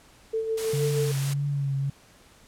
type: tone with tremolo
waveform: sine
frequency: 445 Hz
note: A4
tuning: 20 cents sharp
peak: -23 dBFS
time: 0.33-1.12 s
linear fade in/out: 10 ms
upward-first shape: sine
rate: 6.3 Hz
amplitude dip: 50%
type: noise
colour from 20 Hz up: white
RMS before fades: -35 dBFS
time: 0.57-1.34 s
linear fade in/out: 10 ms
type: tone with vibrato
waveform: sine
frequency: 140 Hz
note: C#3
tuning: 18 cents sharp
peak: -24 dBFS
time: 0.73-1.9 s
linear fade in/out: 5 ms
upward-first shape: triangle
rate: 1.7 Hz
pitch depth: 46 cents each way
effects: pink hiss -55 dBFS RMS until 2.47 s + low-pass 11000 Hz 12 dB/octave